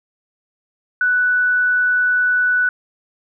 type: tone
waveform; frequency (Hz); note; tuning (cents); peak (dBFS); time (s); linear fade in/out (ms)
sine; 1485; F#6; +6; -13; 1.01-2.69; 2
effects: none